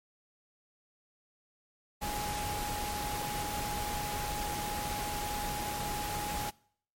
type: tone in noise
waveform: sine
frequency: 831 Hz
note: G#5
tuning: 1 cent sharp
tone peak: -36 dBFS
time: 2.01-6.51 s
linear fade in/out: 20 ms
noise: pink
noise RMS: -37 dBFS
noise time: 2.01-6.51 s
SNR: -2 dB
effects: noise-tail reverb RT60 0.6 s tail -24 dB re dry + MP3 64 kbps